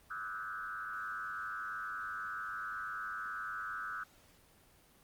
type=tone with frequency modulation; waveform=sine; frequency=1392 Hz; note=F6; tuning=6 cents flat; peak=-38 dBFS; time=0.1-4.04 s; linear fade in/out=10 ms; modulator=105 Hz; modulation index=1.7; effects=pink hiss -64 dBFS RMS until 5.03 s + Opus 24 kbps

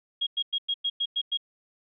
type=tone bursts; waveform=sine; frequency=3278 Hz; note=G#7; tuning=23 cents flat; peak=-24 dBFS; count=8; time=0.21-1.374 s; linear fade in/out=10 ms; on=58 ms; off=100 ms; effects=none

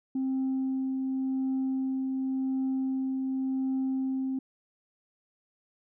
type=tone with tremolo; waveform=sine; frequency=264.1 Hz; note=C4; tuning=16 cents sharp; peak=-24 dBFS; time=0.15-4.39 s; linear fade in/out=5 ms; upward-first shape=triangle; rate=0.9 Hz; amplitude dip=30%; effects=tanh soft clip ceiling -24 dBFS

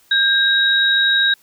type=tone pair together; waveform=sine; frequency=1603 / 3813 Hz; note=G6 / A#7; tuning=+38 / +38 cents; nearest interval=octave + minor third; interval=1500 cents; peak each=-15 dBFS; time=0.11-1.34 s; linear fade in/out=5 ms; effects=white hiss -54 dBFS RMS until 1.42 s

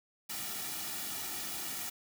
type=noise with comb filter; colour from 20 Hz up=white; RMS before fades=-39 dBFS; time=0.29-1.9 s; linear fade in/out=10 ms; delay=1.9 ms; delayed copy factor=-0.65; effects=none

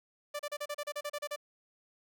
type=tone bursts; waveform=sawtooth; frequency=587.3 Hz; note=D5; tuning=in tune; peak=-31 dBFS; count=12; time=0.34-1.362 s; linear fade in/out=10 ms; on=54 ms; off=34 ms; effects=none

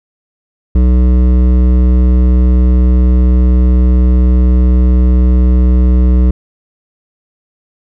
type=tone with hard clipping; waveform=triangle; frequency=62.1 Hz; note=B1; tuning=10 cents sharp; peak=-7 dBFS; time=0.75-6.31 s; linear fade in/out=5 ms; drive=16 dB; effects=none

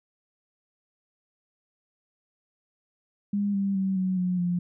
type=tone with pitch steps; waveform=sine; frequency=202.9 / 197.24 / 191.73 / 186.38 / 181.18 / 176.13 Hz; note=G#3 / G3 / G3 / F#3 / F#3 / F3; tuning=-40 / +11 / -38 / +13 / -36 / +15 cents; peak=-23 dBFS; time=3.33-4.59 s; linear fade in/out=5 ms; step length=210 ms; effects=none

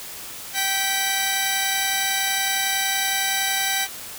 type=tone pair together; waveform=10% pulse; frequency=777 / 1957.9 Hz; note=G5 / B6; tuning=-16 / -16 cents; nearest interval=octave + major third; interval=1600 cents; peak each=-15 dBFS; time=0.53-3.88 s; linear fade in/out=50 ms; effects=white hiss -36 dBFS RMS until 4.18 s

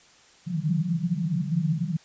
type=band-pass noise; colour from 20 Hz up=pink; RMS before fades=-26 dBFS; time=0.46-1.97 s; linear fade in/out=10 ms; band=150 to 180 Hz; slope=96 dB/octave; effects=white hiss -55 dBFS RMS until 2.04 s + resampled to 16000 Hz

